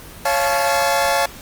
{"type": "chord", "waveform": "sawtooth", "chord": "Db augmented", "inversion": "none", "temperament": "just", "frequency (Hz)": [554.4, 693, 866.2], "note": ["Db5", "F5", "A5"], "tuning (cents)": [0, -14, -27], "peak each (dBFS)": -16, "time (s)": [0.25, 1.26], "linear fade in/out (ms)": 5, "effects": ["pink hiss -38 dBFS RMS until 1.41 s", "Opus 24 kbps"]}